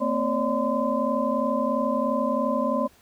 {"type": "tone cluster", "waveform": "sine", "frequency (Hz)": [226.9, 258.5, 552, 595, 1025], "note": ["A#3", "C4", "C#5", "D5", "C6"], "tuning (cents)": [-47, -21, -7, 22, -36], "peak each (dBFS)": -28, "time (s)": [0, 2.88], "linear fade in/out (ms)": 20, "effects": ["pink hiss -57 dBFS RMS until 3.01 s"]}